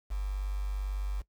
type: tone with quantisation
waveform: sine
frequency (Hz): 49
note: G1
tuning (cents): 0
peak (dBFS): -30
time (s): 0.1-1.22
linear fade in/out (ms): 20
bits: 8
effects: noise-tail reverb RT60 0.1 s tail -19 dB re dry